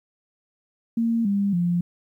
sine tone with pitch steps, 230 / 200.2 / 174.31 Hz, A#3 / G3 / F3, -23 / +37 / -3 cents, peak -19 dBFS, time 0.97-1.81 s, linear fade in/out 5 ms, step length 280 ms, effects 10-bit

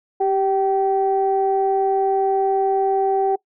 sine tone pair together, 390.5 / 771.6 Hz, G4 / G5, -7 / -28 cents, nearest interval octave, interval 1179 cents, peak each -18 dBFS, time 0.2-3.36 s, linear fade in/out 10 ms, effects noise-tail reverb RT60 0.1 s tail -22 dB re dry + tanh soft clip ceiling -8 dBFS

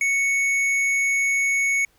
sine tone with hard clipping, 2217 Hz, C#7, in tune, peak -20 dBFS, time 0.01-1.85 s, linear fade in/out 2 ms, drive 8 dB, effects pink hiss -61 dBFS RMS until 1.98 s

